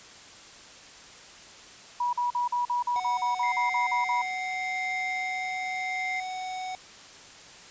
sine tone bursts, 971 Hz, B5, 30 cents flat, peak -24 dBFS, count 13, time 2-4.218 s, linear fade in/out 5 ms, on 130 ms, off 44 ms
square tone with pitch glide, 740 to 744.7 Hz, F#5 to F#5, 0 to +11 cents, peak -33 dBFS, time 2.96-6.75 s, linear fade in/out 0 ms, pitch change +11 cents, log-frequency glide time 3.21-4.55 s
sine tone with tremolo, 2098 Hz, C7, 4 cents sharp, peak -29 dBFS, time 3.43-6.2 s, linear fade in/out 2 ms, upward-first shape sine, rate 0.81 Hz, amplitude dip 35%
effects white hiss -48 dBFS RMS until 7.7 s + resampled to 16000 Hz

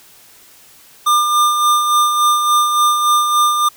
square tone with tremolo, 1200 Hz, D6, 37 cents sharp, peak -10 dBFS, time 1.06-3.69 s, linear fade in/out 10 ms, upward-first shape sine, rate 3.5 Hz, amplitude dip 45%, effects white hiss -45 dBFS RMS until 3.76 s

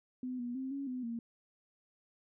sine tone with pitch steps, 253.3 / 242.1 / 263.2 / 277.3 / 252.9 / 232.4 Hz, B3 / B3 / C4 / C#4 / B3 / A#3, +44 / -34 / +10 / +1 / +41 / -5 cents, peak -36 dBFS, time 0.23-1.19 s, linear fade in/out 2 ms, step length 160 ms, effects none

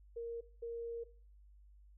sine tone bursts at uneven times, 466.2 Hz, A#4, in tune, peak -39 dBFS, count 2, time 0.16-0.41 / 0.62-1.04 s, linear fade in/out 10 ms, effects noise-tail reverb RT60 0.4 s tail -17 dB re dry + added 50 Hz sine -58 dBFS peak until 1.97 s

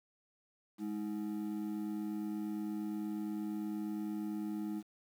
triangle ring-modulated tone, 262.4 Hz, C4, 5 cents sharp, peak -31 dBFS, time 0.78-4.83 s, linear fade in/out 50 ms, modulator 54.3 Hz, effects 10-bit

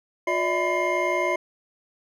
triangle tone cluster, 357.2 / 585 / 645 / 1005 / 2122 Hz, F4 / D5 / E5 / B5 / C7, +39 / -7 / -38 / +30 / +24 cents, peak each -26 dBFS, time 0.27-1.36 s, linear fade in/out 5 ms, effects none

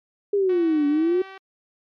sine exponential two-way sweep, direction down then up, 412.3 to 285.5 to 375.4 Hz, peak -17 dBFS, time 0.33-1.22 s, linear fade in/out 5 ms, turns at 0.87 s
5% pulse tone with pitch glide, 375.2 to 384.6 Hz, F#4 to G4, +24 to -33 cents, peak -24 dBFS, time 0.49-1.38 s, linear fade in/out 5 ms, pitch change +43 cents, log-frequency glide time 0.69-1.25 s
effects low-pass 2000 Hz 12 dB/octave + MP3 96 kbps

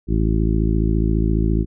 harmonic tone, 54.6 Hz, A1, 13 cents flat, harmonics 1 / 2 / 3 / 4 / 5 / 6 / 7, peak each -18 / -23 / -23 / -25 / -29 / -25 / -30 dBFS, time 0.07-1.66 s, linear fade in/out 50 ms, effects none

